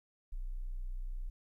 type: tone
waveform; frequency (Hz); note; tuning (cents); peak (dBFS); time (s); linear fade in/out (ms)
sine; 30.87; B0; 0; -36; 0.32-1.3; 10
effects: 13-bit